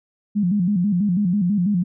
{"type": "tone with vibrato", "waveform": "sine", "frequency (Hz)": 190.9, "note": "G3", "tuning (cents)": -46, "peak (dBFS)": -16, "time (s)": [0.35, 1.84], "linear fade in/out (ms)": 20, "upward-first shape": "square", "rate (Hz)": 6.1, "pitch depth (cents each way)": 140, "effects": []}